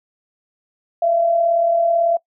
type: tone pair together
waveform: sine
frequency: 640 / 678.1 Hz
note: D#5 / E5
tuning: +49 / +49 cents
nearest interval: minor second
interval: 100 cents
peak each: -24 / -14 dBFS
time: 1.02-2.17 s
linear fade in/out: 5 ms
effects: noise-tail reverb RT60 0.1 s tail -21 dB re dry